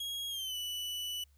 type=tone with pitch glide; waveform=40% pulse; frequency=3293 to 2968 Hz; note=G#7 to F#7; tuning=-15 to +5 cents; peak=-35 dBFS; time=0-1.24 s; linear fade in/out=5 ms; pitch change=-180 cents; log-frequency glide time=0.29-0.56 s; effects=added 71 Hz sine -62 dBFS peak until 1.37 s + white hiss -74 dBFS RMS until 1.37 s